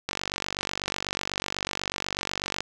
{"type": "click train", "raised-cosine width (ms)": 0.2, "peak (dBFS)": -10, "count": 122, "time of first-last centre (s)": [0.09, 2.606], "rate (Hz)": 48.1, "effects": []}